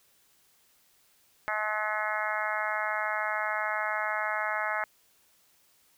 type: harmonic tone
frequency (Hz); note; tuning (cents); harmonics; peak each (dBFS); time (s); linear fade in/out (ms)
213.3; G#3; +46; 3 / 4 / 5 / 6 / 7 / 8 / 9 / 10; -36 / -35 / -39 / -35 / -36 / -35 / -39 / -37; 1.48-4.84; 0
effects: white hiss -65 dBFS RMS until 5.97 s